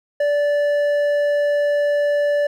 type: tone with hard clipping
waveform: sine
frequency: 582 Hz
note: D5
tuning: 16 cents flat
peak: -17 dBFS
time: 0.2-2.47 s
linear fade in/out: 5 ms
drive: 6 dB
effects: none